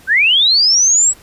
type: linear sweep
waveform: sine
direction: up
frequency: 1480 to 7902 Hz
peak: -8 dBFS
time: 0.07-1.14 s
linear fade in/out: 50 ms
effects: pink hiss -44 dBFS RMS until 1.22 s + resampled to 32000 Hz